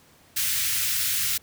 white band-stop noise, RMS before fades -25 dBFS, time 0.36-1.38 s, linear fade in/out 10 ms, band 130 to 1600 Hz, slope 24 dB/octave, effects pink hiss -56 dBFS RMS until 1.42 s + high-pass 60 Hz 12 dB/octave

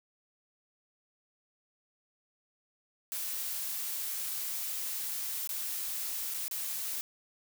blue noise with dropouts, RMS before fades -36 dBFS, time 3.12-7.01 s, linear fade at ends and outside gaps 0 ms, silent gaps 5.474-5.492 / 6.339-6.344 / 6.481-6.512 s, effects none

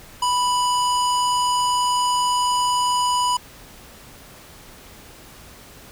square tone with low-pass filter, 987.8 Hz, B5, in tune, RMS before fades -20 dBFS, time 0.22-3.37 s, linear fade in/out 5 ms, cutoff 8400 Hz, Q 1.5, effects pink hiss -44 dBFS RMS until 5.91 s

